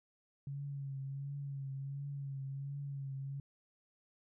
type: tone with vibrato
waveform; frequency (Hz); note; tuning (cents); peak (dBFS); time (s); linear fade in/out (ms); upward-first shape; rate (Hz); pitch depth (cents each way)
sine; 138.59; C#3; 0; -39; 0.47-3.4; 2; triangle; 1.4; 46
effects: none